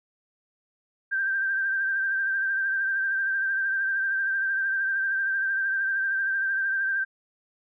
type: tone with vibrato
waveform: sine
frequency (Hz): 1574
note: G6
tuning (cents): +7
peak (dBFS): -23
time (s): 1.11-7.05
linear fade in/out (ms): 20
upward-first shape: triangle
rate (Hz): 13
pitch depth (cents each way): 42
effects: none